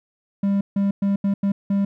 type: tone bursts at uneven times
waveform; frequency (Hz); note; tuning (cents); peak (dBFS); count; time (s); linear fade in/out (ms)
triangle; 198.8; G3; +25; -15; 6; 0.43-0.61 / 0.76-0.91 / 1.02-1.16 / 1.24-1.34 / 1.43-1.52 / 1.7-1.85; 5
effects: none